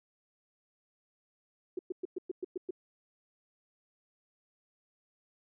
sine tone bursts, 365.2 Hz, F#4, 23 cents flat, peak -32 dBFS, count 8, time 1.77-2.708 s, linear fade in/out 5 ms, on 21 ms, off 110 ms, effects none

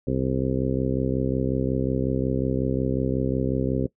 harmonic tone, 65.5 Hz, C2, 2 cents sharp, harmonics 1 / 2 / 3 / 4 / 5 / 6 / 7 / 8, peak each -32 / -27 / -31 / -27 / -34 / -30 / -31 / -33 dBFS, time 0.07-3.87 s, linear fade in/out 5 ms, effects noise-tail reverb RT60 0.1 s tail -19 dB re dry

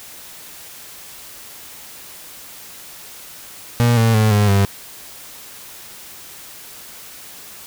35% pulse tone with pitch steps, 119.1 / 113.72 / 108.59 / 103.68 / 99 Hz, A#2 / A#2 / A2 / G#2 / G2, +38 / -42 / -22 / -2 / +18 cents, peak -10 dBFS, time 3.8-4.65 s, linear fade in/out 0 ms, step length 170 ms, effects white hiss -38 dBFS RMS until 7.66 s

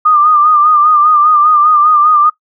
sine tone with vibrato, 1211 Hz, D#6, 47 cents flat, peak -5 dBFS, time 0.05-2.3 s, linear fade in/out 10 ms, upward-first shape sine, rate 5 Hz, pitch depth 55 cents each way, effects noise-tail reverb RT60 0.1 s tail -18 dB re dry

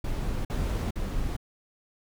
brown noise bursts, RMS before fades -29 dBFS, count 3, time 0.04-1.366 s, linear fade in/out 5 ms, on 410 ms, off 48 ms, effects none

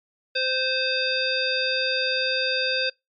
harmonic tone with a mistuned harmonic, 520 Hz, C5, 11 cents flat, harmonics 1 / 3 / 5 / 7 / 9, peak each -28 / -28 / -28 / -28 / -28 dBFS, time 0.35-2.9 s, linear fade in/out 10 ms, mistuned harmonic 9, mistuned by +29 cents, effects noise-tail reverb RT60 0.2 s tail -26 dB re dry + MP3 64 kbps

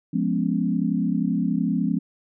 sine chord, C# dominant seventh, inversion first, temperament equal, 174.61 / 207.7 / 246.9 / 277.2 Hz, E#3 / G#3 / B3 / C#4, 0 / 0 / 0 / 0 cents, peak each -25 / -25 / -26 / -27 dBFS, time 0.13-1.99 s, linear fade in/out 10 ms, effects none

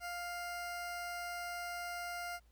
20% pulse tone, 701 Hz, F5, 6 cents sharp, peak -35 dBFS, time 0-2.4 s, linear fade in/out 50 ms, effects added 57 Hz sine -63 dBFS peak until 2.51 s + pink hiss -75 dBFS RMS until 2.51 s

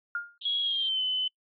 sine tone with exponential decay, 1413 Hz, F6, 20 cents sharp, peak -25 dBFS, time 0.15-0.38 s, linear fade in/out 2 ms, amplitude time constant 49 ms
pink band-pass noise, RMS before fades -43 dBFS, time 0.41-0.89 s, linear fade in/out 5 ms, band 3100 to 3700 Hz, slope 96 dB/octave
sine tone with pitch glide, 3322 to 3029 Hz, G#7 to F#7, 0 to +40 cents, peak -25 dBFS, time 0.45-1.28 s, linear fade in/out 5 ms, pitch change -160 cents, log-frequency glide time 0.61-1.02 s
effects noise-tail reverb RT60 0.1 s tail -25 dB re dry + MP3 64 kbps

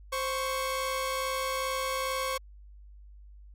sawtooth tone pair together, 523.2 / 1108.7 Hz, C5 / C#6, 0 / 0 cents, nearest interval octave + minor second, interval 1300 cents, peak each -28 dBFS, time 0.12-2.38 s, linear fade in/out 10 ms, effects added 50 Hz sine -47 dBFS peak until 3.54 s + MP3 64 kbps

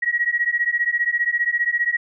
sine beating tone pair, 1900 / 1915 Hz, A#6 / A#6, +33 / +46 cents, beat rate 15 Hz, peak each -21 dBFS, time 0.02-1.97 s, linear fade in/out 10 ms, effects none

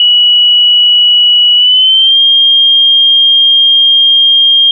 sine tone with pitch glide, 2933 to 3217 Hz, F#7 to G7, -16 to +44 cents, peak -3 dBFS, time 0-4.71 s, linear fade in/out 2 ms, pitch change +160 cents, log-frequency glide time 1.56-2.2 s, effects none

